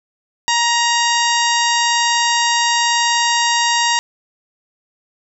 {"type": "harmonic tone", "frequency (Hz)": 941, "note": "A#5", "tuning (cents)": 16, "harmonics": [1, 2, 3, 4, 5, 6, 7, 8], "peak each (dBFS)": [-17, -20, -22, -23, -24, -25, -25, -26], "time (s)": [0.48, 3.99], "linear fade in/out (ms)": 0, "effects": []}